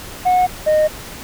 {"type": "tone pair in turn", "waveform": "sine", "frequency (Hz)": [730, 615.6], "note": ["F#5", "D#5"], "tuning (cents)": [-24, -19], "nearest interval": "minor third", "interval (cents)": 295, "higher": "first", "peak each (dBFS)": -8, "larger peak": "neither", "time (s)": [[0.25, 0.47], [0.66, 0.88]], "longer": "neither", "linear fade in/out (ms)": 20, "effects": ["tanh soft clip ceiling -10 dBFS", "pink hiss -33 dBFS RMS until 1.23 s"]}